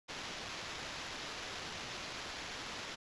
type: noise with sample-and-hold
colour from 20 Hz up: white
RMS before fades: -44 dBFS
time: 0.08-2.96 s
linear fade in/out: 20 ms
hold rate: 8820 Hz
effects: resampled to 22050 Hz